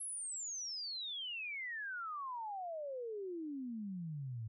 sine exponential sweep, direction down, 11175 to 106.2 Hz, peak -40 dBFS, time 0-4.48 s, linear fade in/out 10 ms, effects none

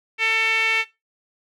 sawtooth tone with band-pass filter, 446.6 Hz, A4, 26 cents sharp, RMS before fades -20 dBFS, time 0.18-0.85 s, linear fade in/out 50 ms, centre 2400 Hz, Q 6.5, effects noise-tail reverb RT60 0.2 s tail -17 dB re dry

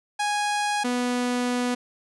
sawtooth tone pair in turn, 828 / 246.2 Hz, G#5 / B3, -5 / -5 cents, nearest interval octave + major sixth, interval 2100 cents, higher first, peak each -19 dBFS, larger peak neither, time 0.19-0.84 / 0.84-1.75 s, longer second, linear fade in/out 10 ms, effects resampled to 24000 Hz + 10-bit

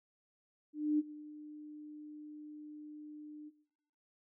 sine tone with ADSR envelope, 300.7 Hz, D4, 41 cents sharp, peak -26 dBFS, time 0.73-3.51 s, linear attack 260 ms, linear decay 29 ms, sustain -20 dB, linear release 32 ms, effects noise-tail reverb RT60 1.0 s tail -22 dB re dry

